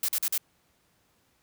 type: noise bursts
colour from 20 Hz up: blue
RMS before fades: -27 dBFS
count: 4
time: 0.03-0.379 s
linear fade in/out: 2 ms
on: 55 ms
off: 43 ms
effects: pink hiss -68 dBFS RMS until 1.42 s + high-pass 60 Hz 12 dB/octave